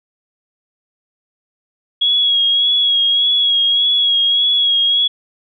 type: tone with vibrato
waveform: sine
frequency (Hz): 3322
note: G#7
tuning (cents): 0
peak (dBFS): -11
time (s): 2.01-5.08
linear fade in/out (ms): 10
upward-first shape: sine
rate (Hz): 1.7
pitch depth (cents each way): 31
effects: none